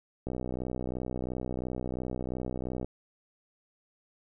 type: click train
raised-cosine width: 2 ms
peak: -21 dBFS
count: 163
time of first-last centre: 0.27-2.846 s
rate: 62.9 Hz
effects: none